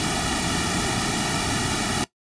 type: noise with comb filter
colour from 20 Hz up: pink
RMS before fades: -24 dBFS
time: 0-2.04 s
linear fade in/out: 0 ms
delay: 1.9 ms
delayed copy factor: -0.85
effects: noise-tail reverb RT60 0.1 s tail -17 dB re dry + resampled to 22050 Hz